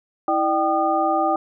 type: tone cluster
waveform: sine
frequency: 325.8 / 601 / 776 / 1220 Hz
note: E4 / D5 / G5 / D#6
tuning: -20 / +40 / -18 / -34 cents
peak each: -24 / -24 / -20 / -24 dBFS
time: 0.28-1.36 s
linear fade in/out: 2 ms
effects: none